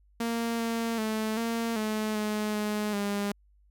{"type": "tone with pitch steps", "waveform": "sawtooth", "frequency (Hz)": [231.6, 229.6, 218, 230.2, 215.4, 212.1, 210.4, 202.7], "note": ["A#3", "A#3", "A3", "A#3", "A3", "G#3", "G#3", "G#3"], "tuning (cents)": [-11, -26, -16, -22, -37, 37, 23, -42], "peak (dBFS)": -24, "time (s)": [0.2, 3.32], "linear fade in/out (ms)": 5, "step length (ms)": 390, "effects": ["added 50 Hz sine -59 dBFS peak until 3.7 s"]}